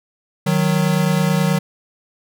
square tone pair together, 155.2 / 184.56 Hz, D#3 / F#3, -4 / -4 cents, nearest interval minor third, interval 300 cents, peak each -18 dBFS, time 0.46-1.59 s, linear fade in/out 10 ms, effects none

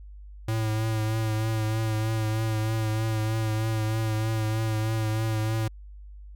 square tone with vibrato, 110 Hz, A2, in tune, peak -25 dBFS, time 0.48-5.68 s, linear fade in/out 5 ms, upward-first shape triangle, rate 3.2 Hz, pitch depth 32 cents each way, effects added 50 Hz sine -41 dBFS peak until 6.35 s

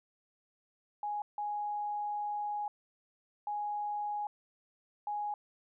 sine tone bursts at uneven times, 830.6 Hz, G#5, in tune, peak -33 dBFS, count 4, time 1.03-1.22 / 1.38-2.68 / 3.47-4.27 / 5.07-5.34 s, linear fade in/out 2 ms, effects none

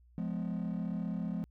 triangle chord, F diminished, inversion none, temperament just, 174.61 / 209.5 / 251.4 Hz, F3 / Ab3 / Cb4, 0 / +15 / +31 cents, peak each -33 / -34 / -38 dBFS, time 0.18-1.44 s, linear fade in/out 0 ms, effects tanh soft clip ceiling -27 dBFS + added 60 Hz sine -59 dBFS peak until 1.5 s

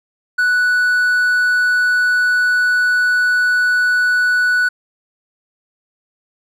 triangle tone, 1480 Hz, F#6, in tune, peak -10 dBFS, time 0.38-4.69 s, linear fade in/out 10 ms, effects none

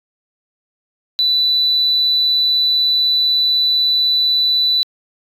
sine tone, 3978 Hz, B7, 12 cents sharp, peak -11 dBFS, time 1.19-4.83 s, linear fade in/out 0 ms, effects tanh soft clip ceiling -7 dBFS

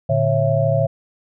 sine tone cluster, 114.6 / 147.7 / 547 / 664 Hz, A#2 / D3 / C#5 / E5, -29 / +10 / -23 / +12 cents, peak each -20 dBFS, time 0.09-0.87 s, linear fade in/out 10 ms, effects none

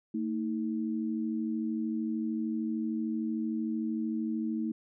sine tone pair together, 225 / 318.2 Hz, A3 / D#4, +39 / +39 cents, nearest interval tritone, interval 600 cents, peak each -31 / -34 dBFS, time 0.14-4.72 s, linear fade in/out 5 ms, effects none

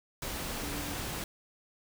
sine tone in noise, 289.6 Hz, D4, 24 cents flat, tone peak -41 dBFS, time 0.63-0.94 s, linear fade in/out 2 ms, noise pink, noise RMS -37 dBFS, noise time 0.22-1.24 s, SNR -7 dB, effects none

